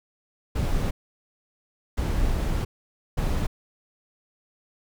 brown noise bursts at uneven times, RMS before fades -24 dBFS, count 3, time 0.55-0.91 / 1.97-2.65 / 3.17-3.47 s, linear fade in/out 10 ms, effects none

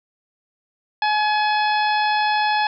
harmonic tone, 847 Hz, G#5, 34 cents sharp, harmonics 1 / 2 / 3 / 4 / 5 / 6, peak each -18 / -24 / -28 / -30 / -32 / -34 dBFS, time 1.02-2.67 s, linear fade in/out 2 ms, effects none

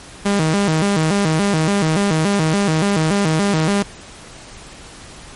sawtooth tone with vibrato, 178.3 Hz, F3, 36 cents sharp, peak -10 dBFS, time 0.25-3.83 s, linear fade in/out 10 ms, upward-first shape square, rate 3.5 Hz, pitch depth 210 cents each way, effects pink hiss -38 dBFS RMS until 5.35 s + MP3 48 kbps

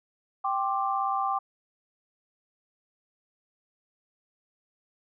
sine chord, G suspended fourth, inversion none, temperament equal with one note detuned, 784 / 1057.4 / 1174.7 Hz, G5 / C6 / D6, 0 / +18 / 0 cents, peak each -28 / -32 / -29 dBFS, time 0.44-1.39 s, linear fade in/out 10 ms, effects none

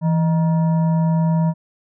sine tone with frequency modulation, 164.8 Hz, E3, in tune, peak -14 dBFS, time 0.01-1.54 s, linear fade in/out 50 ms, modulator 784 Hz, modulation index 0.36, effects none

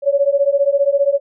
sine beating tone pair, 554.4 / 569.4 Hz, C#5 / C#5, 0 / +46 cents, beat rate 15 Hz, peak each -15 dBFS, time 0.02-1.2 s, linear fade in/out 50 ms, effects none

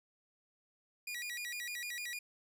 sawtooth tone with vibrato, 2165 Hz, C#7, 41 cents flat, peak -36 dBFS, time 1.07-2.19 s, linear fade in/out 5 ms, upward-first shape square, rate 6.6 Hz, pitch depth 200 cents each way, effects none

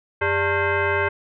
sine tone with frequency modulation, 587.3 Hz, D5, in tune, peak -18 dBFS, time 0.21-1.09 s, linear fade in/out 10 ms, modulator 495 Hz, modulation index 3.2, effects none

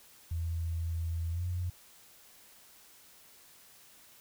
sine tone with pitch glide, 83.1 to 89.06 Hz, E2 to F2, +15 to +34 cents, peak -31 dBFS, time 0.31-1.7 s, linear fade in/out 5 ms, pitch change +119 cents, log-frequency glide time 1.3-1.44 s, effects white hiss -58 dBFS RMS until 4.2 s

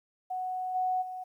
sine tone with level steps, 740 Hz, F#5, in tune, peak -31 / -26 / -36 dBFS, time 0.3-1.24 s, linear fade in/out 10 ms, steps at 0.74 / 1.01 s, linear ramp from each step 20 ms, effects 11-bit

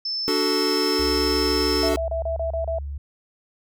sine tone, 5274 Hz, E8, in tune, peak -24 dBFS, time 0.05-1.89 s, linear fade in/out 5 ms
square chord, D major, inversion none, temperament equal with one note detuned, 293.7 / 373 / 440 Hz, D4 / F#4 / A4, 0 / +14 / 0 cents, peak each -26 dBFS, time 0.28-1.96 s, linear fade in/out 0 ms
sine tone with pitch glide, 67.1 to 70.76 Hz, C2 to C#2, +44 to +36 cents, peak -28 dBFS, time 0.99-2.98 s, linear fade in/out 5 ms, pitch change +92 cents, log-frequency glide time 2.13-2.3 s
sine tone bursts, 659.3 Hz, E5, in tune, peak -23 dBFS, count 7, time 1.83-2.786 s, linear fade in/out 2 ms, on 110 ms, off 31 ms
effects none

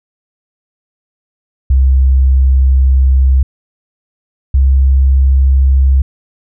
sine tone pair in turn, 65.9 / 66.82 Hz, C2 / C2, +13 / +37 cents, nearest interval unison, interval 24 cents, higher second, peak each -5 dBFS, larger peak neither, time 1.7-3.43 / 4.54-6.02 s, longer first, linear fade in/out 5 ms, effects none

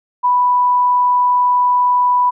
sine tone, 987.8 Hz, B5, in tune, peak -10 dBFS, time 0.23-2.31 s, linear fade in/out 20 ms, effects none

